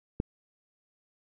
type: click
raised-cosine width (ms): 3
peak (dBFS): -15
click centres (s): 0.201
effects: none